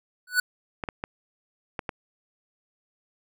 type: tone with exponential growth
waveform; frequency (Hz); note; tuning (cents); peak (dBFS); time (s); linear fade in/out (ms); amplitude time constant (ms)
square; 1482; F#6; +2; -16; 0.27-0.4; 5; 28
type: clicks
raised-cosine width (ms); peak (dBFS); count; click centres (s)
0.5; -15; 5; 0.838 / 0.888 / 1.039 / 1.792 / 1.892
effects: none